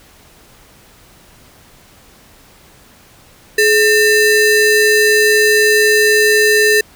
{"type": "ring-modulated tone", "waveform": "square", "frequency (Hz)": 1113, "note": "C#6", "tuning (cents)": 7, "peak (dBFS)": -6, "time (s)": [3.58, 6.81], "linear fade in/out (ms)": 5, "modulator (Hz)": 689, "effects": ["pink hiss -45 dBFS RMS until 6.95 s"]}